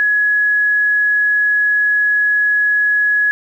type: tone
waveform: sine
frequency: 1683 Hz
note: G#6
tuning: 23 cents sharp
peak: -11 dBFS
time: 0-3.31 s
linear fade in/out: 0 ms
effects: 8-bit